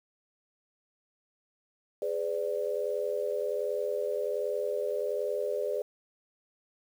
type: chord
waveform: sine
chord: G# diminished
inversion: none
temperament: equal with one note detuned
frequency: 415.3 / 506 / 587.3 Hz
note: G#4 / B4 / D5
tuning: 0 / +42 / 0 cents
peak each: -33 dBFS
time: 2.02-5.82 s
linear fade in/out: 2 ms
effects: 9-bit